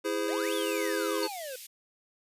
square chord, E augmented, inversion none, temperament just, 329.6 / 412 / 515 Hz, E4 / G#4 / B#4, 0 / -14 / -28 cents, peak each -34 / -33 / -34 dBFS, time 0.04-1.28 s, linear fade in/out 20 ms
square exponential two-way sweep, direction up then down, 493.9 to 3651 to 493.9 Hz, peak -38 dBFS, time 0.27-1.56 s, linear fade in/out 5 ms, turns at 0.54 s
white high-pass noise, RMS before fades -44 dBFS, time 0.43-1.67 s, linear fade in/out 10 ms, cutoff 2400 Hz, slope 24 dB/octave
sine tone with exponential decay, 4435 Hz, C#8, in tune, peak -30 dBFS, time 1.23-1.38 s, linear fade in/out 0 ms, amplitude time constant 32 ms
effects resampled to 32000 Hz

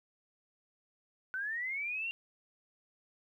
sine linear sweep, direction up, 1487 to 2792 Hz, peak -34 dBFS, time 1.34-2.11 s, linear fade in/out 0 ms, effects 12-bit

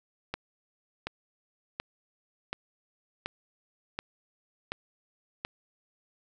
click train, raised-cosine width 0.3 ms, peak -16 dBFS, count 8, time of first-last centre 0.34-5.449 s, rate 1.37 Hz, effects none

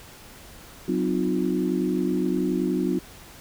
sine tone cluster, 185.9 / 256.1 / 307.3 / 355 Hz, F#3 / C4 / D#4 / F4, +8 / -37 / -21 / +28 cents, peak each -27 dBFS, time 0.88-2.99 s, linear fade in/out 5 ms, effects pink hiss -46 dBFS RMS until 3.4 s

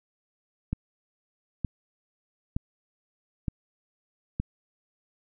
click train, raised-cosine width 5 ms, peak -15 dBFS, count 5, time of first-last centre 0.73-4.4 s, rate 1.09 Hz, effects none

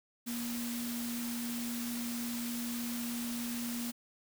sine tone in noise, 237.8 Hz, A#3, 35 cents sharp, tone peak -36 dBFS, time 0.26-3.92 s, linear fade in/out 20 ms, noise white, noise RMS -42 dBFS, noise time 0.26-3.92 s, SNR +3 dB, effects none

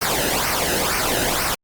pink noise with flanger, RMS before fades -21 dBFS, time 0.01-1.55 s, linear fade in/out 10 ms, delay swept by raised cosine 0.27 to 0.91 ms, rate 2.1 Hz, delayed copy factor -0.65, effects Opus 48 kbps

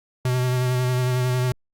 square tone with vibrato, 126.1 Hz, B2, 36 cents sharp, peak -20 dBFS, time 0.25-1.52 s, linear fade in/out 2 ms, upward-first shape sine, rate 11 Hz, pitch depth 20 cents each way, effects Opus 48 kbps

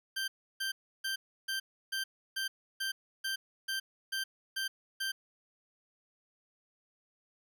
20% pulse tone bursts, 1568 Hz, G6, in tune, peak -28 dBFS, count 12, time 0.16-5.12 s, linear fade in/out 10 ms, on 120 ms, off 320 ms, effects none

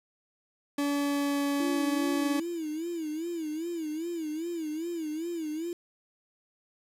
40% pulse tone with pitch glide, 285.9 to 283.3 Hz, D4 to C#4, -46 to +38 cents, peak -26 dBFS, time 0.78-2.4 s, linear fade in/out 5 ms, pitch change -16 cents, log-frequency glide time 0.9-1.46 s
sine tone with vibrato, 323.9 Hz, E4, 30 cents flat, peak -31 dBFS, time 1.6-5.73 s, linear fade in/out 2 ms, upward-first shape sine, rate 2.5 Hz, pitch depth 120 cents each way
effects resampled to 32000 Hz + 8-bit

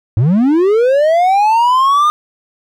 triangle linear sweep, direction up, 98 to 1226 Hz, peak -6 dBFS, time 0.17-2.1 s, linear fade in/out 0 ms, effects none

